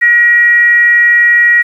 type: tone with frequency modulation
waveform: sine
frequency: 1904 Hz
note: A#6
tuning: 36 cents sharp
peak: -4 dBFS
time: 0.01-1.63 s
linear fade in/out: 20 ms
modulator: 467 Hz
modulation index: 0.24
effects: 7-bit